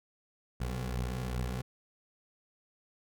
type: beating tone pair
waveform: 20% pulse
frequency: 61.74 / 64.24 Hz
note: B1 / C2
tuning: 0 / -31 cents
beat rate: 2.5 Hz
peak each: -29 / -35 dBFS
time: 0.6-1.62 s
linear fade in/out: 10 ms
effects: none